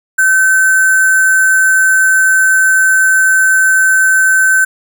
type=tone with sample-and-hold; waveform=sine; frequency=1534 Hz; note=G6; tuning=38 cents flat; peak=-6 dBFS; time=0.18-4.65 s; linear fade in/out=10 ms; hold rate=8820 Hz; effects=none